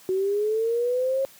sine linear sweep, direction up, 370 to 544 Hz, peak -21 dBFS, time 0.09-1.25 s, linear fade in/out 0 ms, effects white hiss -51 dBFS RMS until 1.39 s + high-pass 100 Hz 12 dB/octave

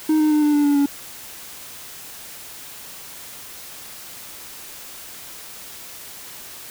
triangle tone with pitch steps, 311.1 / 306.3 / 301.5 / 296.9 / 292.3 / 287.8 / 283.3 Hz, D#4 / D#4 / D4 / D4 / D4 / D4 / C#4, 0 / -27 / +46 / +19 / -8 / -35 / +38 cents, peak -12 dBFS, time 0.09-0.86 s, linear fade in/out 5 ms, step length 110 ms, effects white hiss -38 dBFS RMS until 6.7 s

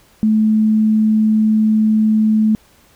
sine tone, 216.8 Hz, A3, 25 cents flat, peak -10 dBFS, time 0.23-2.55 s, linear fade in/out 0 ms, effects pink hiss -51 dBFS RMS until 2.95 s

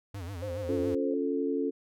square tone with vibrato, 92.5 Hz, F#2, in tune, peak -37 dBFS, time 0.14-0.95 s, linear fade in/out 5 ms, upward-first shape sine, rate 7.1 Hz, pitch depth 170 cents each way
sine tone, 523.3 Hz, C5, in tune, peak -34 dBFS, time 0.42-1.14 s, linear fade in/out 5 ms
sine chord, Db augmented, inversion none, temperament equal, 277.2 / 349.2 / 440 Hz, Db4 / F4 / A4, 0 / 0 / 0 cents, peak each -30 / -34 / -31 dBFS, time 0.68-1.71 s, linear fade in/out 20 ms
effects none

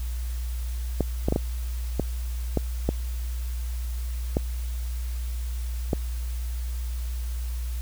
clicks, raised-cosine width 2 ms, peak -9 dBFS, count 9, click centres 1.007 / 1.285 / 1.324 / 1.361 / 1.997 / 2.573 / 2.89 / 4.369 / 5.932 s, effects added 60 Hz sine -27 dBFS peak until 7.81 s + white hiss -46 dBFS RMS until 7.81 s

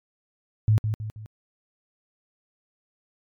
sine tone with echo, 107.9 Hz, A2, 33 cents flat, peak -15 dBFS, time 0.68-0.78 s, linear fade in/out 0 ms, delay 160 ms, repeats 3, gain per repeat -7 dB, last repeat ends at 1.26 s, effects MP3 96 kbps

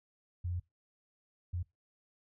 sine tone bursts at uneven times, 88.2 Hz, F2, 18 cents sharp, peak -33 dBFS, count 2, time 0.44-0.6 / 1.53-1.63 s, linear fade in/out 10 ms, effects noise-tail reverb RT60 0.2 s tail -22 dB re dry

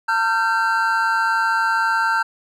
triangle tone cluster, 904 / 1371 / 1560 Hz, A5 / F6 / G6, +47 / -32 / -9 cents, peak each -19 dBFS, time 0.08-2.23 s, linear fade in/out 10 ms, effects none

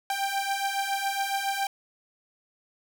sawtooth beating tone pair, 784 / 791.2 Hz, G5 / G5, 0 / +16 cents, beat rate 7.2 Hz, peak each -27 / -25 dBFS, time 0.1-1.67 s, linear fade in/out 2 ms, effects none

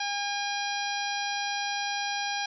harmonic tone with a mistuned harmonic, 810 Hz, G#5, 43 cents flat, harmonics 1 / 2 / 3 / 4 / 5 / 6 / 7, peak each -32 / -35 / -37 / -38 / -39 / -40 / -40 dBFS, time 0-2.46 s, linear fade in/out 5 ms, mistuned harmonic 6, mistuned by +22 cents, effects none

